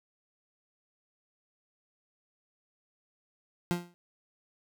30% pulse tone with exponential decay, 174.61 Hz, F3, in tune, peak -21 dBFS, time 3.71-3.94 s, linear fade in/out 0 ms, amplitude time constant 48 ms, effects none

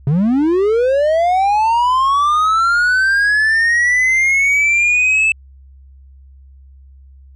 triangle linear sweep, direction up, 130.81 to 2637 Hz, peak -9 dBFS, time 0.07-5.32 s, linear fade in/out 2 ms, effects added 67 Hz sine -39 dBFS peak until 7.35 s + resampled to 24000 Hz

